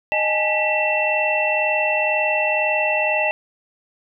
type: tone cluster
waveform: sine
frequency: 616 / 819 / 861 / 1962 / 2690 Hz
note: D#5 / G#5 / A5 / B6 / E7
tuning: -17 / -24 / -38 / -12 / +34 cents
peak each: -22 / -27 / -27 / -27 / -20 dBFS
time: 0.12-3.31 s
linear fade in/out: 0 ms
effects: none